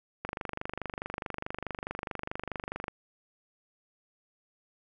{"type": "click train", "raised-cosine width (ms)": 0.5, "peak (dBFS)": -19, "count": 66, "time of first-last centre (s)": [0.25, 2.882], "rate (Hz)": 24.7, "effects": []}